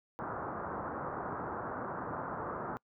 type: low-pass noise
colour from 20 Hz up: white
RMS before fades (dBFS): -39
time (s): 0.19-2.77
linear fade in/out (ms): 0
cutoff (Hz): 1400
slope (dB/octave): 48
effects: noise-tail reverb RT60 0.1 s tail -26 dB re dry + high-pass 80 Hz 12 dB/octave